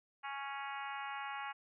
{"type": "harmonic tone with a mistuned harmonic", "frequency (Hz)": 277.2, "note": "C#4", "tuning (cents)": 0, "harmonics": [3, 4, 5, 6, 7, 8, 9, 10], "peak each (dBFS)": [-44, -46, -48, -50, -51, -52, -53, -54], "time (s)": [0.23, 1.53], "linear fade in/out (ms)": 20, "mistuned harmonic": 10, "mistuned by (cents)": 45, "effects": []}